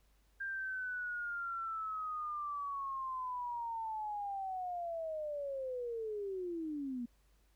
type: linear sweep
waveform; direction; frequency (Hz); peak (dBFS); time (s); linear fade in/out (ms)
sine; down; 1598 to 233.1; -37; 0.4-7.06; 10
effects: added 50 Hz sine -67 dBFS peak until 7.55 s + pink hiss -75 dBFS RMS until 7.55 s